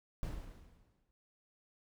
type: noise with exponential decay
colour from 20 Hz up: brown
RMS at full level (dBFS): -39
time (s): 0.23-1.11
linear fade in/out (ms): 0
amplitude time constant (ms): 190
effects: none